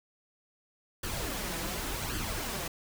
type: noise with flanger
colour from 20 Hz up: pink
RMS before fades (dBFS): -35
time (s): 1.03-2.68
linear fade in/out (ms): 5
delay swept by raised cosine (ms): 0.64 to 6.14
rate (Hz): 0.89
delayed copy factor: +0.55
effects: none